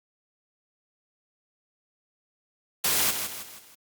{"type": "noise with echo", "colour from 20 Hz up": "white", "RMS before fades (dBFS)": -24, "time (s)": [2.84, 3.11], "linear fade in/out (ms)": 5, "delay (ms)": 160, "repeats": 4, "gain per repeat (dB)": -7, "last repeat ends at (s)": 3.75, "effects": ["high-pass 80 Hz 12 dB/octave", "Opus 48 kbps"]}